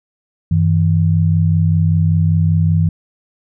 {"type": "tone pair together", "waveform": "sine", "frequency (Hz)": [95.6, 160.78], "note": ["G2", "E3"], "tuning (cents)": [-43, -43], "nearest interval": "major sixth", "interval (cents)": 900, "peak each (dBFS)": -13, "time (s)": [0.51, 2.89], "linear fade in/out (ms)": 5, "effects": []}